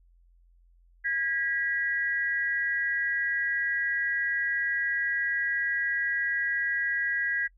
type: tone pair together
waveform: sine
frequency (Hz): 1637 / 1943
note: G#6 / B6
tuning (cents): -25 / -29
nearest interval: minor third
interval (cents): 296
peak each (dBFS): -28 / -29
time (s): 1.04-7.48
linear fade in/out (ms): 20
effects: noise-tail reverb RT60 0.1 s tail -25 dB re dry + added 43 Hz sine -57 dBFS peak until 7.57 s